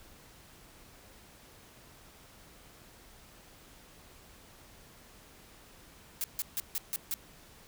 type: noise bursts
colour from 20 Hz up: blue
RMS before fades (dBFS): -33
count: 6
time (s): 6.21-7.14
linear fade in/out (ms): 0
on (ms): 30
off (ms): 150
effects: pink hiss -56 dBFS RMS until 7.67 s